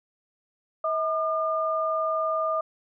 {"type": "tone pair together", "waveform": "sine", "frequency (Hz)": [639.9, 1208], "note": ["D#5", "D6"], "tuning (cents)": [48, 48], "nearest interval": "major seventh", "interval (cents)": 1100, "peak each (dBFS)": -26, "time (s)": [0.84, 2.61], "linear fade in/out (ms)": 5, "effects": []}